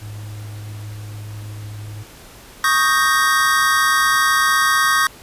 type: tone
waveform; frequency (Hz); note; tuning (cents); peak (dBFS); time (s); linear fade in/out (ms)
triangle; 105.1; G#2; +21; -27; 0.01-2.04; 20
type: chord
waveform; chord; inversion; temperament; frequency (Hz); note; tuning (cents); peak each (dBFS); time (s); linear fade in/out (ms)
square; Eb dominant seventh; third; equal; 1108.7 / 1244.5 / 1568 / 1864.7; Db6 / Eb6 / G6 / Bb6; 0 / 0 / 0 / 0; -20; 2.64-5.07; 2
effects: pink hiss -42 dBFS RMS until 5.22 s + resampled to 32000 Hz